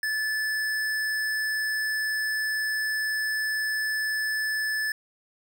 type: tone with tanh clipping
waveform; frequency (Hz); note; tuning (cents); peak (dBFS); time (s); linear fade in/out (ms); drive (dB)
sine; 1739; A6; -21; -27; 0.03-4.92; 2; 17
effects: none